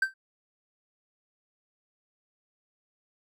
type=tone with exponential decay; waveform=triangle; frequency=1558 Hz; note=G6; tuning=11 cents flat; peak=-17 dBFS; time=0.02-0.14 s; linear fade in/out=5 ms; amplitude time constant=24 ms; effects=none